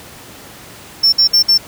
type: tone bursts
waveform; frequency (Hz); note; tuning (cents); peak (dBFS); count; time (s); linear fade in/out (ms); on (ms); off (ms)
triangle; 5400; E8; +41; -6; 4; 1.03-1.579; 10; 96; 55
effects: pink hiss -36 dBFS RMS until 1.67 s + high-pass 80 Hz 12 dB/octave